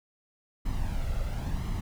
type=noise with flanger; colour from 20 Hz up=brown; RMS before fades=-30 dBFS; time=0.65-1.81 s; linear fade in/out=10 ms; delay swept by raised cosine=0.97 to 1.51 ms; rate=0.97 Hz; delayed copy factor=+0.55; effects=none